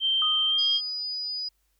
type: tone with pitch glide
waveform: sine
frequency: 3136 to 3220 Hz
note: G7 to G7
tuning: 0 to +46 cents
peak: -21 dBFS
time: 0-0.81 s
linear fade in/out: 50 ms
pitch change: +46 cents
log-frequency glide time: 0.47-0.61 s
type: tone with exponential decay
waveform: sine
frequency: 1244.5 Hz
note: D#6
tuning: in tune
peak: -28 dBFS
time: 0.22-1.01 s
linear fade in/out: 1 ms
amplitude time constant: 170 ms
type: tone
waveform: sine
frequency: 4948 Hz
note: D#8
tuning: 10 cents flat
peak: -29 dBFS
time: 0.58-1.49 s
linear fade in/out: 10 ms
effects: added 50 Hz sine -70 dBFS peak until 1.79 s + white hiss -73 dBFS RMS until 1.79 s